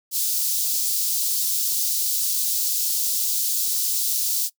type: high-pass noise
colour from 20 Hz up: white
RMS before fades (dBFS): -23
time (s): 0.11-4.5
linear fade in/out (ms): 50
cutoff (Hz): 4200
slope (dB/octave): 24
effects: noise-tail reverb RT60 0.1 s tail -20 dB re dry